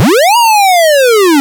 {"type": "linear two-way sweep", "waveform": "square", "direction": "up then down", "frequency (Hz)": [92, 968, 269.3], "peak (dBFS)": -5, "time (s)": [0, 1.4], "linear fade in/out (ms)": 0, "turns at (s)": 0.37, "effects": []}